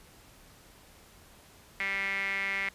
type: tone with band-pass filter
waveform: sawtooth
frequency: 196 Hz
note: G3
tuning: in tune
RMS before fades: -32 dBFS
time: 1.8-2.69 s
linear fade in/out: 0 ms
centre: 2100 Hz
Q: 8.9
effects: pink hiss -56 dBFS RMS until 2.74 s + resampled to 32000 Hz